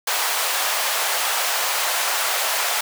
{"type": "high-pass noise", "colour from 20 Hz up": "pink", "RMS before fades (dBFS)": -22, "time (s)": [0.07, 2.81], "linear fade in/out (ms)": 5, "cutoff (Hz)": 650, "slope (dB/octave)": 24, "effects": []}